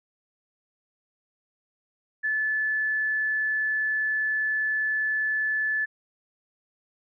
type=tone; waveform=sine; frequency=1735 Hz; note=A6; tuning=25 cents flat; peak=-23 dBFS; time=2.23-5.86 s; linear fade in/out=20 ms; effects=none